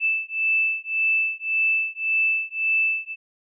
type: beating tone pair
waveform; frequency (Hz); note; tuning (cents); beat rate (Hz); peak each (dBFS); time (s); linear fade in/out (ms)
sine; 2637 / 2638.8; E7 / E7; 0 / +1; 1.8; -23; 0-3.16; 50
effects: none